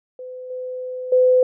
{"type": "tone with level steps", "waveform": "sine", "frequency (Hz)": 507, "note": "B4", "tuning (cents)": 45, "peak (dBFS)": [-31, -26, -11], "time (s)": [0.19, 1.43], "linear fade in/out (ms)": 2, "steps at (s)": [0.5, 1.12], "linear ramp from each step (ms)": 5, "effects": []}